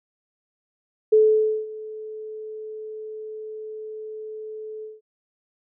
sine tone with ADSR envelope, 433 Hz, A4, 28 cents flat, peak -11 dBFS, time 1.12-5.01 s, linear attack 11 ms, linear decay 530 ms, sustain -21 dB, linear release 180 ms, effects none

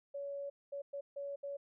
sine tone bursts at uneven times, 563 Hz, C#5, 27 cents sharp, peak -39 dBFS, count 5, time 0.14-0.5 / 0.72-0.82 / 0.93-1.01 / 1.16-1.36 / 1.43-1.57 s, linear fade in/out 10 ms, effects none

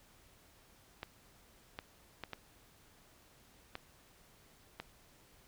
clicks, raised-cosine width 0.3 ms, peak -25 dBFS, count 6, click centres 1.031 / 1.789 / 2.237 / 2.333 / 3.754 / 4.8 s, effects pink hiss -64 dBFS RMS until 5.47 s

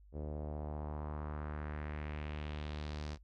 sawtooth tone with low-pass filter sweep, 75.2 Hz, D2, 42 cents sharp, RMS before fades -42 dBFS, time 0.12-3.18 s, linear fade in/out 50 ms, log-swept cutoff 490 to 5400 Hz, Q 2, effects noise-tail reverb RT60 0.1 s tail -21 dB re dry + added 50 Hz sine -57 dBFS peak until 3.23 s

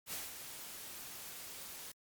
white noise with ADSR envelope, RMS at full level -41 dBFS, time 0.06-1.92 s, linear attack 62 ms, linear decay 180 ms, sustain -7 dB, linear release 6 ms, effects Opus 48 kbps

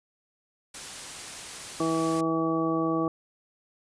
white noise, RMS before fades -39 dBFS, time 0.74-2.21 s, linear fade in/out 5 ms
harmonic tone, 162.7 Hz, E3, 22 cents flat, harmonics 1 / 2 / 3 / 4 / 5 / 7, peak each -34 / -26 / -32 / -34 / -38 / -31 dBFS, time 1.8-3.08 s, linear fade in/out 2 ms
effects resampled to 22050 Hz

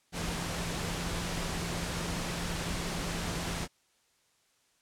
sine tone in noise, 170.7 Hz, F3, 39 cents flat, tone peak -39 dBFS, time 0.12-3.68 s, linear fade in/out 50 ms, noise pink, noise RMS -35 dBFS, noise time 0.12-3.68 s, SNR -7 dB, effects white hiss -70 dBFS RMS until 4.81 s + low-pass 9000 Hz 12 dB/octave

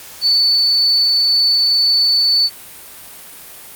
sine tone, 4487 Hz, C#8, 20 cents sharp, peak -10 dBFS, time 0.21-2.5 s, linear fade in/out 50 ms, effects white hiss -36 dBFS RMS until 3.75 s + Opus 48 kbps

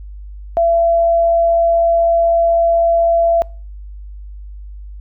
sine tone, 674 Hz, E5, 38 cents sharp, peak -10 dBFS, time 0.57-3.42 s, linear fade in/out 0 ms, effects noise-tail reverb RT60 0.4 s tail -25 dB re dry + added 50 Hz sine -29 dBFS peak until 5 s

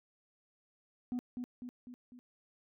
sine tone with echo, 246.9 Hz, B3, in tune, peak -31 dBFS, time 1.12-1.19 s, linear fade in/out 0 ms, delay 250 ms, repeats 4, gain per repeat -5 dB, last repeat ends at 2.19 s, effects tanh soft clip ceiling -32 dBFS

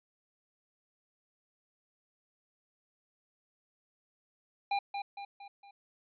square tone with echo, 802 Hz, G5, 39 cents sharp, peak -29 dBFS, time 4.71-4.79 s, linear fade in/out 5 ms, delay 230 ms, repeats 4, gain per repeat -6 dB, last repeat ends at 5.71 s, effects resampled to 11025 Hz

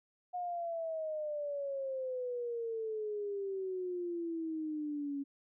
sine exponential sweep, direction down, 724 to 277.2 Hz, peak -35 dBFS, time 0.33-5.24 s, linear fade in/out 20 ms, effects none

